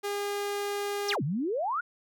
sawtooth tone, 406.4 Hz, G#4, 38 cents flat, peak -26 dBFS, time 0.03-1.16 s, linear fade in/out 20 ms
sine exponential two-way sweep, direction down then up, 6970 to 127.2 to 1492 Hz, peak -27 dBFS, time 1.08-1.81 s, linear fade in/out 10 ms, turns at 1.23 s
effects none

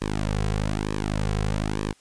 sawtooth tone with flanger, 51.91 Hz, G#1, in tune, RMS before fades -26 dBFS, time 0.01-1.93 s, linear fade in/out 10 ms, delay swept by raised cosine 1.4 to 3.4 ms, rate 1.1 Hz, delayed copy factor -1, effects white hiss -59 dBFS RMS until 2 s + resampled to 22050 Hz

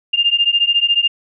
sine beating tone pair, 2800 / 2814 Hz, F7 / F7, +4 / +12 cents, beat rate 14 Hz, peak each -15 dBFS, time 0.13-1.08 s, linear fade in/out 10 ms, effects none

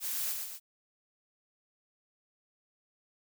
blue noise with echo, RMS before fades -35 dBFS, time 0-0.36 s, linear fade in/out 50 ms, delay 120 ms, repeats 2, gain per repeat -4 dB, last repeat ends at 0.6 s, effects none

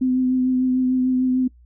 sine tone with vibrato, 255.8 Hz, C4, 39 cents flat, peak -16 dBFS, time 0.01-1.48 s, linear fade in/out 10 ms, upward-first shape triangle, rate 6.7 Hz, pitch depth 21 cents each way, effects noise-tail reverb RT60 0.1 s tail -21 dB re dry + added 60 Hz sine -47 dBFS peak until 1.65 s

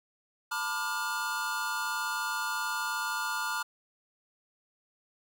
square chord, B half-diminished seventh, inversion third, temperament just, 889 / 987.8 / 1185.3 / 1422.4 Hz, A5 / B5 / D6 / F6, +18 / 0 / +16 / +31 cents, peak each -39 / -39 / -38 / -34 dBFS, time 0.51-3.63 s, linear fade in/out 10 ms, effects none

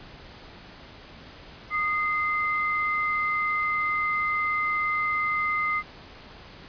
sine tone pair together, 1233 / 2075 Hz, D#6 / C7, -16 / -15 cents, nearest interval major sixth, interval 901 cents, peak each -26 / -26 dBFS, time 1.7-5.83 s, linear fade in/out 50 ms, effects pink hiss -46 dBFS RMS until 6.68 s + resampled to 11025 Hz

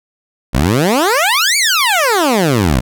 15% pulse exponential two-way sweep, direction up then down, 55.7 to 2349 to 55.7 Hz, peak -4 dBFS, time 0.53-2.81 s, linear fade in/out 20 ms, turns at 1.57 s, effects none

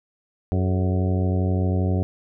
harmonic tone with a mistuned harmonic, 92.5 Hz, F#2, in tune, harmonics 1 / 2 / 3 / 4 / 5 / 6 / 7 / 8, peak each -20 / -26 / -30 / -32 / -34 / -36 / -37 / -38 dBFS, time 0.52-2.03 s, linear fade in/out 0 ms, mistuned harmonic 5, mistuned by -86 cents, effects none

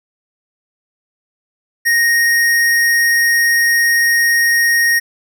square tone, 1864.7 Hz, A#6, in tune, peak -11 dBFS, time 1.85-5 s, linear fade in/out 20 ms, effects none

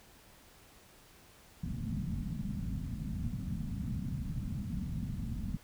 white low-pass noise, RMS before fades -37 dBFS, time 1.63-5.57 s, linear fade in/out 5 ms, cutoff 230 Hz, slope 48 dB/octave, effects pink hiss -59 dBFS RMS until 5.63 s

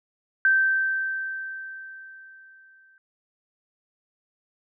sine tone with exponential decay, 1556 Hz, G6, 13 cents flat, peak -15 dBFS, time 0.45-2.98 s, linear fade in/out 1 ms, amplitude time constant 550 ms, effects none

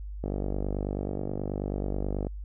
click train, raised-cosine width 2 ms, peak -18 dBFS, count 101, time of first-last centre 0.24-2.268 s, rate 49.3 Hz, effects added 50 Hz sine -35 dBFS peak until 2.44 s

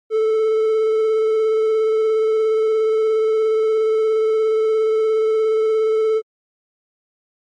triangle tone with vibrato, 438.6 Hz, A4, 6 cents flat, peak -12 dBFS, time 0.1-6.22 s, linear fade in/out 50 ms, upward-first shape square, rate 17 Hz, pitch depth 12 cents each way, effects MP3 48 kbps

